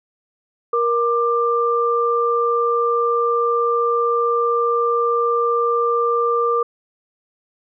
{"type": "tone pair together", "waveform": "sine", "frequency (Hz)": [471.1, 1187], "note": ["A#4", "D6"], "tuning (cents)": [18, 18], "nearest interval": "octave + major third", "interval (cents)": 1600, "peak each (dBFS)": -18, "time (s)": [0.73, 6.63], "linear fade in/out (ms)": 5, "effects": []}